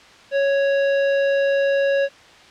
sine tone with hard clipping, 554.4 Hz, C#5, in tune, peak -18 dBFS, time 0.31-2.09 s, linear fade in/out 50 ms, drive 13 dB, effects white hiss -46 dBFS RMS until 2.5 s + low-pass 4000 Hz 12 dB/octave

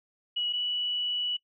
sine tone pair in turn, 2923 / 2948 Hz, F#7 / F#7, -22 / -7 cents, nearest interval unison, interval 15 cents, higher second, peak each -27 dBFS, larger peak neither, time 0.36-0.53 / 0.53-1.37 s, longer second, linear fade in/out 10 ms, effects noise-tail reverb RT60 0.1 s tail -21 dB re dry

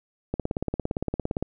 click train, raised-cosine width 2 ms, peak -13 dBFS, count 20, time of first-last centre 0.34-1.426 s, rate 17.5 Hz, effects none

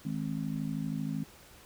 harmonic tone, 52.8 Hz, G#1, 29 cents sharp, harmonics 3 / 4 / 5, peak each -35 / -36 / -37 dBFS, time 0.05-1.24 s, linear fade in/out 5 ms, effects pink hiss -55 dBFS RMS until 1.65 s

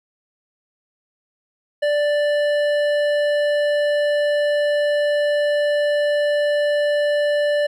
sine tone with hard clipping, 587.3 Hz, D5, in tune, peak -18 dBFS, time 1.82-7.67 s, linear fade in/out 10 ms, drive 11 dB, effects none

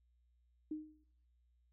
sine tone with exponential decay, 307.8 Hz, D#4, 19 cents flat, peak -36 dBFS, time 0.71-1.04 s, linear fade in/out 5 ms, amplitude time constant 71 ms, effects noise-tail reverb RT60 0.8 s tail -23 dB re dry + added 60 Hz sine -70 dBFS peak until 1.72 s

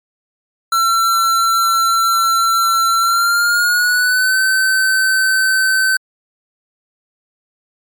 square tone with pitch glide, 1351 to 1534.1 Hz, E6 to G6, +42 to -38 cents, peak -12 dBFS, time 0.72-5.97 s, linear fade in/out 5 ms, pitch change +220 cents, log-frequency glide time 2.99-4.4 s, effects MP3 96 kbps

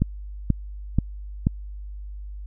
click train, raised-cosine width 5 ms, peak -6 dBFS, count 4, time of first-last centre 0.02-1.469 s, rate 2.07 Hz, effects added 50 Hz sine -33 dBFS peak until 2.46 s

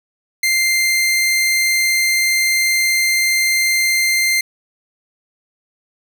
sawtooth tone, 2093 Hz, C7, in tune, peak -10 dBFS, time 0.43-4.41 s, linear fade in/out 5 ms, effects none

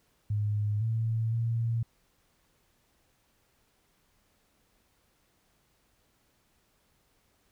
sine tone with pitch steps, 104.5 / 112.7 / 115.4 Hz, G#2 / A2 / A#2, +11 / +42 / -17 cents, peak -26 dBFS, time 0.3-1.83 s, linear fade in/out 5 ms, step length 510 ms, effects pink hiss -70 dBFS RMS until 7.51 s

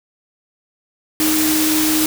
sine tone in noise, 311.1 Hz, D#4, in tune, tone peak -16 dBFS, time 1.2-2.06 s, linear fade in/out 2 ms, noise white, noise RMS -19 dBFS, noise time 1.2-2.06 s, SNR 0 dB, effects none

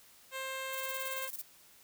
10% pulse tone, 529 Hz, C5, 19 cents sharp, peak -29 dBFS, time 0.31-1.3 s, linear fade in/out 50 ms
violet noise with tremolo, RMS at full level -40 dBFS, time 0.72-1.43 s, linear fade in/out 20 ms, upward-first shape square, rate 18 Hz, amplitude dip 75%
effects white hiss -60 dBFS RMS until 1.83 s

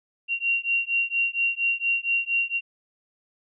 sine beating tone pair, 2754 / 2758.3 Hz, F7 / F7, -25 / -22 cents, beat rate 4.3 Hz, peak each -25 dBFS, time 0.28-2.61 s, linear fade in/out 50 ms, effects none

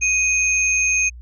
sine tone pair together, 2497 / 6391 Hz, D#7 / G8, +6 / +33 cents, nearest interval octave + major third, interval 1627 cents, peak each -17 / -20 dBFS, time 0.01-1.1 s, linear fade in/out 20 ms, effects added 60 Hz sine -35 dBFS peak until 1.21 s

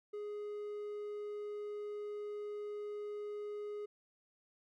triangle tone, 416 Hz, G#4, 3 cents sharp, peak -38 dBFS, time 0.13-3.86 s, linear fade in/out 10 ms, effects none

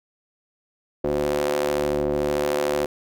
sawtooth ring-modulated tone, 73.42 Hz, D2, in tune, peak -14 dBFS, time 1.04-2.86 s, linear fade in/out 5 ms, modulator 441 Hz, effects none

